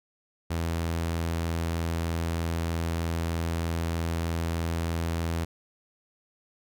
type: tone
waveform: sawtooth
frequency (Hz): 83.2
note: E2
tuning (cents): +17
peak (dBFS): -23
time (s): 0.5-5.45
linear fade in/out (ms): 10
effects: none